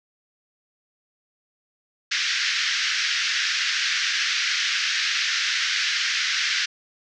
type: band-pass noise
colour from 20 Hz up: pink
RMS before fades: -24 dBFS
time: 2.11-6.66 s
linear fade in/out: 10 ms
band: 1500 to 6000 Hz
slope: 48 dB/octave
effects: none